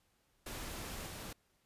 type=noise with level steps; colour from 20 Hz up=pink; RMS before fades=-44 / -46 dBFS; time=0.46-1.33 s; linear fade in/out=5 ms; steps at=1.06 s; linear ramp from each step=2 ms; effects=pink hiss -75 dBFS RMS until 1.65 s + resampled to 32000 Hz